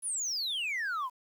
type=exponential sweep; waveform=sine; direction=down; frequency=10548 to 961 Hz; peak=-28 dBFS; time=0.02-1.1 s; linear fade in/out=50 ms; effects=tanh soft clip ceiling -30 dBFS + 10-bit